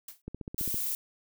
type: noise with exponential decay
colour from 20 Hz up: blue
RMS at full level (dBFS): -39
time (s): 0.08-0.22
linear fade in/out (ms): 5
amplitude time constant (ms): 30
type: click train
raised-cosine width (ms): 3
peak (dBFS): -25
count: 8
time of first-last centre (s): 0.28-0.744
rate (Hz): 15.1
type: noise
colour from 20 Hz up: violet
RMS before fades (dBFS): -32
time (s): 0.58-0.95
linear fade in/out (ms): 2
effects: none